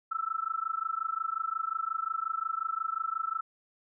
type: tone with amplitude modulation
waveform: sine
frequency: 1319 Hz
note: E6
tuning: 1 cent sharp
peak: -26 dBFS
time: 0.11-3.41 s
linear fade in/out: 10 ms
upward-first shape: sine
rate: 25.6 Hz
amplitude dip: 95%
effects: none